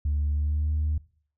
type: tone with pitch glide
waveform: sine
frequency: 73.42 to 76.18 Hz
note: D2 to D#2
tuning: 0 to -36 cents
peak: -21 dBFS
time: 0.05-0.98 s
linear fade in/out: 5 ms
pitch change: +64 cents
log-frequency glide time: 0.32-0.71 s
effects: noise-tail reverb RT60 0.5 s tail -22 dB re dry + tanh soft clip ceiling -20 dBFS